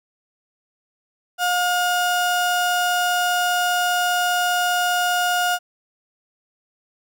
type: tone pair together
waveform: 35% pulse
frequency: 715 / 1430 Hz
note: F5 / F6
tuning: +41 / +41 cents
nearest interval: octave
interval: 1200 cents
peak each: -18 / -24 dBFS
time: 1.38-5.59 s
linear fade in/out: 50 ms
effects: none